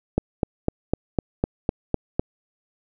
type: click train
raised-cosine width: 2 ms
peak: -6 dBFS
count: 9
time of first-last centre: 0.18-2.195 s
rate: 3.97 Hz
effects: none